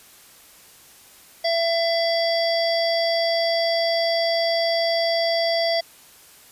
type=harmonic tone with a mistuned harmonic; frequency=670 Hz; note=E5; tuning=28 cents sharp; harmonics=1 / 3 / 5 / 7 / 8; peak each=-20 / -29 / -31 / -26 / -34 dBFS; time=1.44-5.81 s; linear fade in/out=10 ms; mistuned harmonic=8; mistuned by=+18 cents; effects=white hiss -49 dBFS RMS until 6.51 s + resampled to 32000 Hz